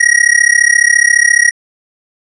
square tone with amplitude modulation, 1900 Hz, A#6, 33 cents sharp, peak -3 dBFS, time 0-1.51 s, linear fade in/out 10 ms, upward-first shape sine, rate 34.5 Hz, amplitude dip 95%, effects resampled to 24000 Hz

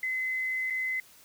sine tone with dropouts, 2041 Hz, C7, 44 cents flat, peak -28 dBFS, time 0.03-1 s, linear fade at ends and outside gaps 2 ms, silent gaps 0.701-0.705 s, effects white hiss -56 dBFS RMS until 1.24 s

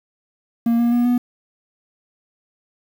triangle tone with pitch steps, 233.1 / 236.9 / 240.8 / 244.7 Hz, A#3 / A#3 / B3 / B3, 0 / +28 / -44 / -16 cents, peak -12 dBFS, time 0.66-1.18 s, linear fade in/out 5 ms, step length 130 ms, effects 7-bit

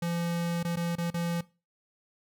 square tone with dropouts, 170.7 Hz, F3, 39 cents flat, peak -29 dBFS, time 0.02-1.41 s, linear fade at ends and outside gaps 5 ms, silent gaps 0.63-0.648 / 0.759-0.769 / 0.955-0.982 / 1.104-1.141 s, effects noise-tail reverb RT60 0.3 s tail -20 dB re dry

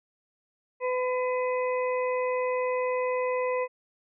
harmonic tone, 504 Hz, B4, 35 cents sharp, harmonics 1 / 2 / 4 / 5, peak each -26 / -32 / -38 / -40 dBFS, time 0.8-3.68 s, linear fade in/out 50 ms, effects none

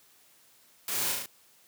white noise with echo, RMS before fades -33 dBFS, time 0.88-1.12 s, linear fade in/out 2 ms, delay 35 ms, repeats 4, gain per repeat -2 dB, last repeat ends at 1.26 s, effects white hiss -61 dBFS RMS until 1.67 s + high-pass 100 Hz 12 dB/octave

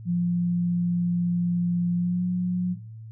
sine tone with pitch glide, 174.7 to 179.82 Hz, F3 to F#3, +1 to -49 cents, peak -21 dBFS, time 0.05-2.77 s, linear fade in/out 50 ms, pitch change +50 cents, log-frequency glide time 1.95-2.26 s, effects noise-tail reverb RT60 0.4 s tail -19 dB re dry + added 111 Hz sine -38 dBFS peak until 3.11 s

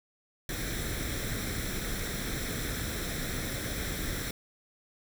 pink noise with comb filter, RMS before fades -34 dBFS, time 0.49-4.31 s, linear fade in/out 2 ms, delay 0.53 ms, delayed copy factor +0.65, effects none

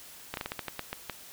slowing click train, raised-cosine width 0.3 ms, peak -17 dBFS, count 10, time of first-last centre 0.34-1.097 s, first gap 32 ms, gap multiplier 1.23, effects white hiss -49 dBFS RMS until 1.32 s

